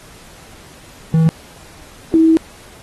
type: tone pair in turn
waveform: triangle / sine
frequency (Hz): 161.6 / 323.2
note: E3 / E4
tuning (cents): -34 / -34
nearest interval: octave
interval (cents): 1200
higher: second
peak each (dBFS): -7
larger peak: neither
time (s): 1.14-1.29 / 2.14-2.37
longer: second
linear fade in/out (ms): 0
effects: pink hiss -42 dBFS RMS until 2.82 s + AAC 32 kbps